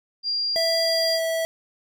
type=tone; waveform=sine; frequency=4780 Hz; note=D8; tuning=30 cents sharp; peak=-22 dBFS; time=0.23-1.2 s; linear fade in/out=50 ms
type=tone with pitch glide; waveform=square; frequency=659.3 to 654 Hz; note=E5 to E5; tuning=0 to -14 cents; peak=-23 dBFS; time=0.56-1.45 s; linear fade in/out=0 ms; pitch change=-14 cents; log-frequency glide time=0.81-1.07 s
effects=none